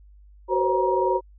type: tone cluster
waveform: sine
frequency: 374.8 / 482.2 / 519 / 541 / 947 Hz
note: F#4 / B4 / C5 / C#5 / A#5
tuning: +22 / -41 / -14 / -42 / +27 cents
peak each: -23 / -32 / -26 / -30 / -23 dBFS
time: 0.48-1.21 s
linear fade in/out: 50 ms
effects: added 50 Hz sine -47 dBFS peak until 1.38 s